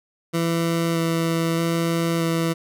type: tone with vibrato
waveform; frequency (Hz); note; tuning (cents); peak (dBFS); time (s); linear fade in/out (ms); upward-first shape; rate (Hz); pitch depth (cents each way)
20% pulse; 166.1; E3; +13; -15; 0.33-2.54; 20; square; 0.8; 9
effects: none